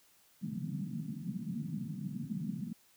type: band-pass noise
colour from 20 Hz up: white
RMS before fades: -39 dBFS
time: 0.41-2.73 s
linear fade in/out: 10 ms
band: 140 to 230 Hz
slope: 48 dB/octave
effects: white hiss -66 dBFS RMS until 2.96 s